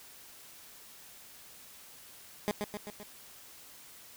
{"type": "tone with echo", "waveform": "15% pulse", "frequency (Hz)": 207.7, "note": "G#3", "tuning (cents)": 0, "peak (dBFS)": -22, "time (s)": [2.48, 2.51], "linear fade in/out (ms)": 0, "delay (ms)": 130, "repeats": 4, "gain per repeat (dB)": -4, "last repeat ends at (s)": 3.03, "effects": ["white hiss -53 dBFS RMS until 4.16 s"]}